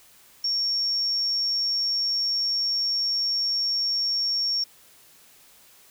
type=tone; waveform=sine; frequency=5510 Hz; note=F8; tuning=24 cents flat; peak=-22 dBFS; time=0.44-4.64 s; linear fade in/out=5 ms; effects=white hiss -54 dBFS RMS until 5.9 s